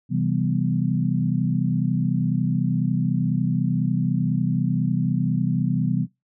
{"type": "chord", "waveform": "sine", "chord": "C major seventh", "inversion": "none", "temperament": "equal with one note detuned", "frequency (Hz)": [130.81, 164.81, 194.87, 246.9], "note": ["C3", "E3", "G3", "B3"], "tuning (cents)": [0, 0, -10, 0], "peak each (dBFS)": [-24, -24, -26, -27], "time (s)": [0.09, 6.07], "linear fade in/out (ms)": 50, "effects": ["noise-tail reverb RT60 0.2 s tail -20 dB re dry"]}